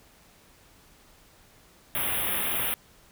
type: band-stop noise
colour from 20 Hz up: white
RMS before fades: -28 dBFS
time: 1.95-2.74 s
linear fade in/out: 0 ms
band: 3600 to 9500 Hz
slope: 96 dB/octave
effects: pink hiss -57 dBFS RMS until 3.11 s